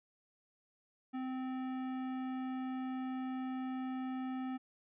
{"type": "tone with tanh clipping", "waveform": "sine", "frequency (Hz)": 258.9, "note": "C4", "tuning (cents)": -18, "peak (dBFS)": -39, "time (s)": [1.13, 4.58], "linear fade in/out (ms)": 20, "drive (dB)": 17, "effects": ["resampled to 8000 Hz"]}